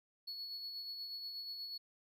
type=tone with tremolo; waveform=triangle; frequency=4388 Hz; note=C#8; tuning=18 cents flat; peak=-40 dBFS; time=0.27-1.78 s; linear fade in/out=10 ms; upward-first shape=sine; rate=8.3 Hz; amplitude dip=35%; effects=none